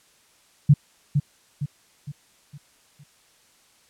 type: tone with echo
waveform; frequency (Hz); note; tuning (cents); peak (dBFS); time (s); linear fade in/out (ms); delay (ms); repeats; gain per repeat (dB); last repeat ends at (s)
sine; 144.6; D3; -27; -9; 0.69-0.74; 10; 460; 5; -7; 3.04
effects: white hiss -59 dBFS RMS until 3.89 s + low-pass 10000 Hz 12 dB/octave